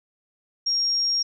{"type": "tone", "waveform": "sine", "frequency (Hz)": 5580, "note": "F8", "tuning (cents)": -2, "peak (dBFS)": -20, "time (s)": [0.66, 1.23], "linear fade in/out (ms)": 10, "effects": []}